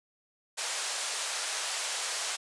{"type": "band-pass noise", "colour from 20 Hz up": "white", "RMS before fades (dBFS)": -34, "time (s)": [0.57, 2.37], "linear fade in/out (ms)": 20, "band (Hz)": [520, 8900], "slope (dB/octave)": 24, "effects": ["resampled to 24000 Hz"]}